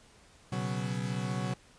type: chord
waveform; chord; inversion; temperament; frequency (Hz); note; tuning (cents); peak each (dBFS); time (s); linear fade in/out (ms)
40% pulse; B suspended second; none; equal; 123.47 / 138.59 / 185; B2 / C#3 / F#3; 0 / 0 / 0; -34 / -37 / -34; 0.52-1.54; 5
effects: pink hiss -59 dBFS RMS until 1.78 s + resampled to 22050 Hz